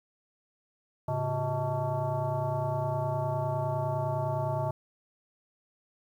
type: tone with frequency modulation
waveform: sine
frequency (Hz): 386.9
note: G4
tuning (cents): -23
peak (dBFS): -27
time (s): 1.08-4.71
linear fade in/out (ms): 5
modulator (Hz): 248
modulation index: 2.2
effects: 10-bit